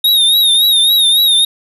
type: tone with vibrato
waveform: square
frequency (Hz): 3729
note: A#7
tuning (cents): 0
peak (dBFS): -8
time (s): 0.04-1.45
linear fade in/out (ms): 5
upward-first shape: triangle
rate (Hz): 3.6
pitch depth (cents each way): 89
effects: none